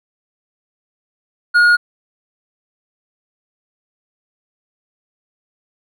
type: tone with hard clipping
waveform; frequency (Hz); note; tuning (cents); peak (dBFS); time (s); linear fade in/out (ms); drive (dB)
sine; 1436; F6; +48; -9; 1.54-1.77; 20; 4
effects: none